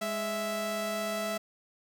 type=tone pair together; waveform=sawtooth; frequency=207.5 / 659.3 Hz; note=G#3 / E5; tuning=-1 / 0 cents; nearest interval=octave + minor sixth; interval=2001 cents; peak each=-33 / -28 dBFS; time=0.01-1.38 s; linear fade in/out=10 ms; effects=none